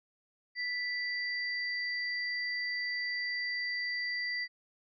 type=tone pair together; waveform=sine; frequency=1975.5 / 4676 Hz; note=B6 / D8; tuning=0 / -8 cents; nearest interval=octave + minor third; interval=1492 cents; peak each=-33 / -39 dBFS; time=0.55-4.48 s; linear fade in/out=50 ms; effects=none